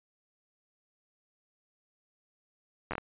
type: slowing click train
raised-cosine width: 0.5 ms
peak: -19 dBFS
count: 5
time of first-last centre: 2.91-2.981 s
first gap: 10 ms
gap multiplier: 1.4
effects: resampled to 8000 Hz